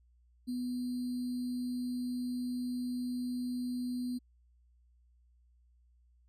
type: tone with sample-and-hold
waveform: sine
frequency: 247.8 Hz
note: B3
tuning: 6 cents sharp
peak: -33 dBFS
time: 0.47-4.19 s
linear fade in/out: 20 ms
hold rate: 4410 Hz
effects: added 60 Hz sine -63 dBFS peak until 6.28 s + resampled to 32000 Hz